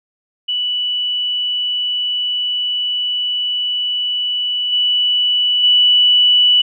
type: tone with level steps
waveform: sine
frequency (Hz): 2960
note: F#7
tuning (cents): 0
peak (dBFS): -16 / -12 / -8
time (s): 0.48-6.62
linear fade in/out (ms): 10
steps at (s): 4.72 / 5.63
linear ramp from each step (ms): 10
effects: none